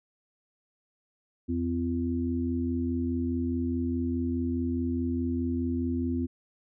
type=harmonic tone; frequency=84.8 Hz; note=E2; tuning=50 cents sharp; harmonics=1 / 3 / 4; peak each=-32 / -28 / -35 dBFS; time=1.48-6.27 s; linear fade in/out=20 ms; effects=none